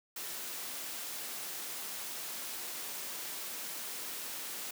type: noise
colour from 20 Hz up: white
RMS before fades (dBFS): -41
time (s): 0.16-4.71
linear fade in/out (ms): 5
effects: high-pass 200 Hz 12 dB/octave